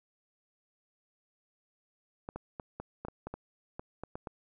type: clicks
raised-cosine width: 1 ms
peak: -25 dBFS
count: 12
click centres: 2.289 / 2.36 / 2.598 / 2.8 / 3.05 / 3.084 / 3.27 / 3.34 / 3.795 / 4.036 / 4.155 / 4.272 s
effects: none